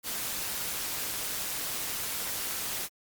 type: noise with amplitude modulation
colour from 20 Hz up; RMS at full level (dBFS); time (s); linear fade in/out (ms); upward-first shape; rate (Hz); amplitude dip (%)
white; -31; 0.03-2.89; 50; sine; 205; 60
effects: Opus 48 kbps